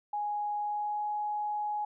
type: tone with pitch glide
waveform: sine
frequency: 830.6 to 837.3 Hz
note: G#5 to G#5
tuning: 0 to +14 cents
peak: -30 dBFS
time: 0.13-1.85 s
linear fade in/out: 5 ms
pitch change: +14 cents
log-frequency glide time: 0.55-1.05 s
effects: none